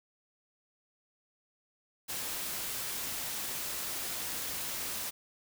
white noise, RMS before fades -37 dBFS, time 2.08-5.11 s, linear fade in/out 20 ms, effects none

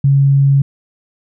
sine tone, 138.59 Hz, C#3, in tune, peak -7 dBFS, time 0.04-0.62 s, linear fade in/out 5 ms, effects none

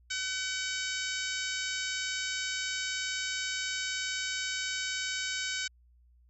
harmonic tone, 757 Hz, F#5, 39 cents sharp, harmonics 2 / 3 / 4 / 5 / 6 / 7 / 8 / 9 / 10, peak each -37 / -39 / -40 / -41 / -42 / -42 / -43 / -44 / -44 dBFS, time 0.1-5.68 s, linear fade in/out 10 ms, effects added 60 Hz sine -59 dBFS peak until 6.29 s

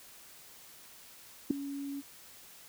sine tone with ADSR envelope, 280 Hz, C#4, 18 cents sharp, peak -19 dBFS, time 1.5-2.02 s, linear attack 8 ms, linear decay 4 ms, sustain -17 dB, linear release 31 ms, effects white hiss -54 dBFS RMS until 2.68 s

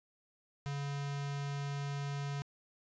square tone with notch filter, 141.6 Hz, C#3, 37 cents sharp, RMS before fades -38 dBFS, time 0.66-2.42 s, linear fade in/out 0 ms, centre 320 Hz, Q 0.88, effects resampled to 16000 Hz

